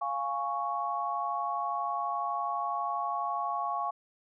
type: chord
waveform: sine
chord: Db major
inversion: first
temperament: equal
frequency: 698.5 / 830.6 / 1108.7 Hz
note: F5 / Ab5 / Db6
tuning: 0 / 0 / 0 cents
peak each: -35 / -35 / -32 dBFS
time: 0.01-3.91 s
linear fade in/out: 10 ms
effects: none